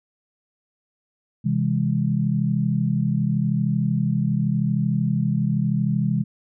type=chord; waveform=sine; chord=C augmented; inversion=none; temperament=just; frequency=130.81 / 163.52 / 204.4 Hz; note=C3 / E3 / G#3; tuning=0 / -14 / -27 cents; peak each=-23 dBFS; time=1.44-6.24 s; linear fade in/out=20 ms; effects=none